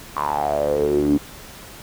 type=tone with band-pass filter sweep; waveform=sawtooth; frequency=73.42 Hz; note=D2; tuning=in tune; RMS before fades=-20 dBFS; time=0.16-1.18 s; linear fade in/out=10 ms; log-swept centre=1100 to 270 Hz; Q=9; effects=pink hiss -40 dBFS RMS until 1.82 s